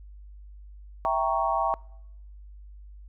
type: chord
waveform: sine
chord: E diminished seventh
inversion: none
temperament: equal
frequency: 659.3 / 784 / 932.3 / 1108.7 Hz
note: E5 / G5 / Bb5 / Db6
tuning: 0 / 0 / 0 / 0 cents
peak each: -28 dBFS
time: 1.05-1.74 s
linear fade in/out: 0 ms
effects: noise-tail reverb RT60 0.8 s tail -25 dB re dry + added 50 Hz sine -43 dBFS peak until 3.08 s